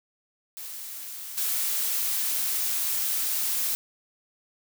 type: noise with level steps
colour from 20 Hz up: blue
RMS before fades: -38 / -27 dBFS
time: 0.57-3.75 s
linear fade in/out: 0 ms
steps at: 1.37 s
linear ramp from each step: 10 ms
effects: none